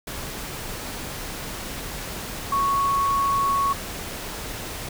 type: tone in noise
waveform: sine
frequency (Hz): 1108.7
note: C#6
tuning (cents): 0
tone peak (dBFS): -19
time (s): 2.52-3.73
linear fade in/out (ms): 5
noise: pink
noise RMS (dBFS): -33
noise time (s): 0.07-4.89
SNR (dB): +11
effects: none